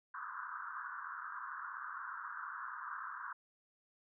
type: band-pass noise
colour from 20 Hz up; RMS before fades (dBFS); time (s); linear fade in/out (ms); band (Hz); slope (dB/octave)
white; -45; 0.14-3.33; 5; 990 to 1600; 96
effects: none